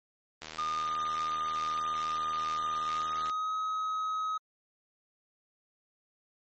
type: click train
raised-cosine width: 0.2 ms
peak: -23 dBFS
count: 228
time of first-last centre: 0.42-3.297 s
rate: 78.9 Hz
type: tone with pitch glide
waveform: triangle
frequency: 1218 to 1271.2 Hz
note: D#6 to D#6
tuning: -37 to +37 cents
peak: -28 dBFS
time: 0.58-4.38 s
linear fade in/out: 10 ms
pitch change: +74 cents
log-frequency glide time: 2.77-3.54 s
effects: MP3 32 kbps